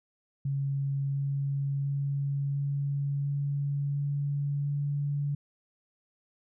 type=tone with pitch steps; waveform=sine; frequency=138.59 / 139.39 / 140.2 / 141.01 / 141.83 / 142.65 / 143.48 Hz; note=C#3 / C#3 / C#3 / C#3 / C#3 / C#3 / D3; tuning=0 / +10 / +20 / +30 / +40 / +50 / -40 cents; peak=-27 dBFS; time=0.45-5.35 s; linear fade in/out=5 ms; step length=700 ms; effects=none